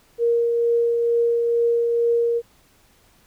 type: tone with tremolo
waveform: sine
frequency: 468.9 Hz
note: A#4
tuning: 10 cents sharp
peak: -15 dBFS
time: 0.18-2.42 s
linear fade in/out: 50 ms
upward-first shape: triangle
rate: 2.2 Hz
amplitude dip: 30%
effects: pink hiss -57 dBFS RMS until 3.26 s